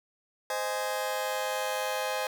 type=chord; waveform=sawtooth; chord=Ab major; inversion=first; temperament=just; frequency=519.1 / 623 / 830.6 Hz; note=C5 / Eb5 / Ab5; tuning=-14 / +2 / 0 cents; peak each=-29 / -31 / -30 dBFS; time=0.5-2.27 s; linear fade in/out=2 ms; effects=none